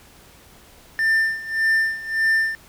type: tone with tremolo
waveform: triangle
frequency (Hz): 1790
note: A6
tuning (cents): +29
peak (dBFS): -13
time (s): 0.99-2.55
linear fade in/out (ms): 0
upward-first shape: sine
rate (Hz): 1.7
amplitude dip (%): 85
effects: pink hiss -49 dBFS RMS until 2.68 s